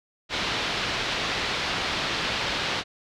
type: low-pass noise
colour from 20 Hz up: white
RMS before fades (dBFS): -28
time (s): 0.29-2.84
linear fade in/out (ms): 50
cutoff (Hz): 4200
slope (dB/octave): 24
effects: none